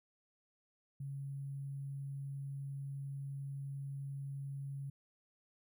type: tone with sample-and-hold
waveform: sine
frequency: 138.59 Hz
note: C#3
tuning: in tune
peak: -40 dBFS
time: 1-4.9 s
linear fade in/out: 5 ms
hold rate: 11025 Hz
effects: none